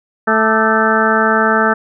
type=harmonic tone with a mistuned harmonic; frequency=220 Hz; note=A3; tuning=in tune; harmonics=1 / 2 / 3 / 4 / 5 / 6 / 7 / 8; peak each=-18 / -18 / -19 / -19 / -22 / -16 / -17 / -21 dBFS; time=0.27-1.74 s; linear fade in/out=10 ms; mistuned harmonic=5; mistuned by=+130 cents; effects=none